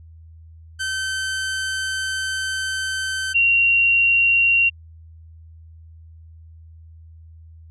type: tone pair in turn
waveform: sawtooth / sine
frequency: 1542 / 2754 Hz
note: G6 / F7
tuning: -29 / -25 cents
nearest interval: minor seventh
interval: 1004 cents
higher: second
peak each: -19 / -13 dBFS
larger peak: second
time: 0.79-3.34 / 3.34-4.7 s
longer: first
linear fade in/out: 20 ms
effects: added 81 Hz sine -41 dBFS peak until 7.7 s + resampled to 24000 Hz